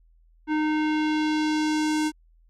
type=tone with low-pass filter sweep; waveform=square; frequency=307.2 Hz; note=D#4; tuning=22 cents flat; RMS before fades=-24 dBFS; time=0.47-2.12 s; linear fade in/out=50 ms; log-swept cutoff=1900 to 8900 Hz; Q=1.2; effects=added 41 Hz sine -55 dBFS peak until 2.49 s